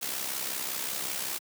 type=noise with amplitude modulation; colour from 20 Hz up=white; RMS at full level=-31 dBFS; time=0.01-1.39 s; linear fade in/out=20 ms; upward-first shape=sine; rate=65.3 Hz; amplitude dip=55%; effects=high-pass 150 Hz 12 dB/octave